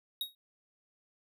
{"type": "tone with exponential decay", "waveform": "square", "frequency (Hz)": 3773, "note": "A#7", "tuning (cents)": 20, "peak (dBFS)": -30, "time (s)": [0.21, 0.35], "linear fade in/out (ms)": 2, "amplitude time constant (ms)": 29, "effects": []}